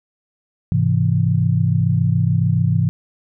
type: chord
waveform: sine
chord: Ab augmented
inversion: none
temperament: equal with one note detuned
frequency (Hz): 103.83 / 130.81 / 165.58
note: Ab2 / C3 / E3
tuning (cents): 0 / 0 / +8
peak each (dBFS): -18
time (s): 0.72-2.89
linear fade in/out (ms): 0
effects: none